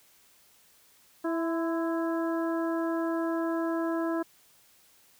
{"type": "harmonic tone with a mistuned harmonic", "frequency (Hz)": 330, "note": "E4", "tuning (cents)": 2, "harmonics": [1, 2, 3, 4, 5], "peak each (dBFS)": [-28, -34, -38, -40, -42], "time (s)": [1.24, 4.23], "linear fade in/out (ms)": 10, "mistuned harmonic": 3, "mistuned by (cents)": 40, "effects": ["white hiss -61 dBFS RMS until 5.19 s"]}